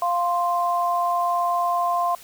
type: tone pair together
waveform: sine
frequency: 698.5 / 1046.5 Hz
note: F5 / C6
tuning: 0 / 0 cents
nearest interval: perfect fifth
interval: 700 cents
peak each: -22 dBFS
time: 0.02-2.15 s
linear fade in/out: 2 ms
effects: white hiss -46 dBFS RMS until 2.23 s